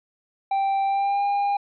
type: tone with pitch glide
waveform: triangle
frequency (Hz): 784 to 807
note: G5 to G#5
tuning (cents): 0 to -50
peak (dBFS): -18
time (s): 0.51-1.57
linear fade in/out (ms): 5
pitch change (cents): +50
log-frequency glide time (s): 0.85-1.24
effects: resampled to 11025 Hz